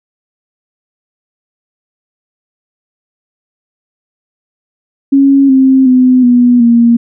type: tone with pitch steps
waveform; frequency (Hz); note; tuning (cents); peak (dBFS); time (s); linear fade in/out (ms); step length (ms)
sine; 275.3 / 264.5 / 254.2 / 244.3 / 234.7; C#4 / C4 / C4 / B3 / A#3; -12 / +19 / -50 / -19 / +12; -3; 5.12-6.97; 10; 370
effects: none